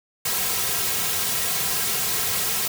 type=noise with comb filter; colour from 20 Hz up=white; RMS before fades=-24 dBFS; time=0.25-2.68 s; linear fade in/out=5 ms; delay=3.4 ms; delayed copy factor=-0.75; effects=none